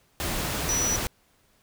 sine tone in noise, 5890 Hz, F#8, 9 cents flat, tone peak -24 dBFS, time 0.69-0.96 s, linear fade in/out 0 ms, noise pink, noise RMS -29 dBFS, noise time 0.2-1.07 s, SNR +2 dB, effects pink hiss -64 dBFS RMS until 1.62 s

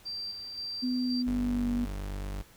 sine tone with tremolo, 4699 Hz, D8, in tune, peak -34 dBFS, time 0.05-1.23 s, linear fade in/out 20 ms, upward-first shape square, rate 1.9 Hz, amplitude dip 40%
sine tone with pitch glide, 251.6 to 241.4 Hz, B3 to B3, +32 to -39 cents, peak -27 dBFS, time 0.82-1.86 s, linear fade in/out 20 ms, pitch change -71 cents, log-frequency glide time 1.06-1.68 s
40% pulse tone, 49 Hz, G1, in tune, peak -33 dBFS, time 1.26-2.43 s, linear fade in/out 20 ms
effects pink hiss -57 dBFS RMS until 2.56 s

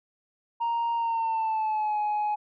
sine tone with pitch glide, 932.3 to 840.2 Hz, A#5 to G#5, 0 to +20 cents, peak -22 dBFS, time 0.6-2.36 s, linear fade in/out 20 ms, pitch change -180 cents, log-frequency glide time 0.95-1.99 s, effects tanh soft clip ceiling -23 dBFS

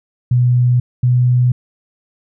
sine tone pair in turn, 123.47 / 124.19 Hz, B2 / B2, 0 / +10 cents, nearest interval unison, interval 10 cents, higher second, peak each -9 dBFS, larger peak neither, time 0.31-0.8 / 1.03-1.52 s, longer neither, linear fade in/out 5 ms, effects none

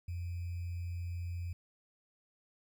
sine tone with sample-and-hold, 87.1 Hz, F2, 4 cents flat, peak -36 dBFS, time 0.08-1.53 s, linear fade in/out 5 ms, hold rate 2450 Hz, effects none

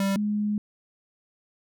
square / sine tone pair in turn, 196 / 208.9 Hz, G3 / G#3, 0 / +10 cents, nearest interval minor second, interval 110 cents, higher second, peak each -23 dBFS, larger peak neither, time 0-0.16 / 0.16-0.58 s, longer second, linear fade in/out 2 ms, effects none

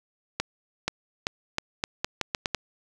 accelerating click train, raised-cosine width 0.2 ms, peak -8 dBFS, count 10, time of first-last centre 0.4-2.547 s, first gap 480 ms, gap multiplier 0.81, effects none

